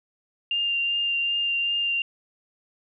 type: tone with vibrato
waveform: sine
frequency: 2794 Hz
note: F7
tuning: in tune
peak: -22 dBFS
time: 0.51-2.02 s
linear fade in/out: 2 ms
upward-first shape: triangle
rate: 2.6 Hz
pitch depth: 14 cents each way
effects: none